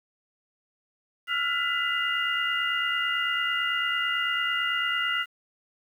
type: tone cluster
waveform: sine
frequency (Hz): 1358 / 1427 / 1998 / 2825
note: F6 / F6 / B6 / F7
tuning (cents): -49 / +37 / +20 / +19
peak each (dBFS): -32 / -30 / -29 / -29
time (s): 1.27-5.26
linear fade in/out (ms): 50
effects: 9-bit